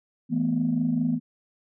sine chord, E suspended fourth, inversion none, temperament equal with one note detuned, 164.81 / 220 / 244.8 Hz, E3 / A3 / B3, 0 / 0 / -15 cents, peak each -27 / -28 / -23 dBFS, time 0.29-1.2 s, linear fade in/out 50 ms, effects tanh soft clip ceiling -14 dBFS

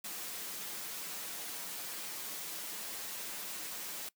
white noise with comb filter, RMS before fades -42 dBFS, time 0.04-4.09 s, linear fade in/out 5 ms, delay 7.8 ms, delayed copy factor -0.55, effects noise-tail reverb RT60 0.1 s tail -21 dB re dry + high-pass 150 Hz 12 dB/octave

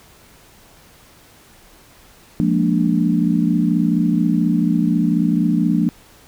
sine chord, Bb dominant seventh, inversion second, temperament equal with one note detuned, 174.61 / 208.9 / 233.1 / 293.7 Hz, F3 / Ab3 / Bb3 / D4, 0 / +10 / 0 / 0 cents, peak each -18 / -21 / -19 / -20 dBFS, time 2.4-5.89 s, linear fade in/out 0 ms, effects pink hiss -48 dBFS RMS until 6.27 s

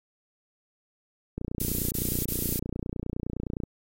click train, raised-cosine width 3 ms, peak -19 dBFS, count 68, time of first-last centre 1.38-3.636 s, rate 29.7 Hz
violet noise bursts, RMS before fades -29 dBFS, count 3, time 1.6-2.592 s, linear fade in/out 2 ms, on 310 ms, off 31 ms
effects AAC 48 kbps

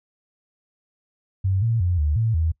sine tone with pitch steps, 95.4 / 114.7 / 88.7 / 74.8 / 112.7 / 80.8 Hz, G2 / A#2 / F2 / D2 / A2 / E2, -47 / -28 / +27 / +32 / +42 / -34 cents, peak -18 dBFS, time 1.44-2.52 s, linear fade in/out 10 ms, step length 180 ms, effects noise-tail reverb RT60 0.1 s tail -22 dB re dry

